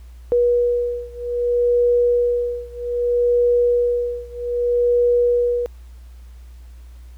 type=beating tone pair; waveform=sine; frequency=482.9 / 483.53 Hz; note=B4 / B4; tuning=-39 / -37 cents; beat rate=0.63 Hz; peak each=-18 / -19 dBFS; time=0.32-5.66 s; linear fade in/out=0 ms; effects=added 60 Hz sine -37 dBFS peak until 7.17 s + pink hiss -57 dBFS RMS until 7.17 s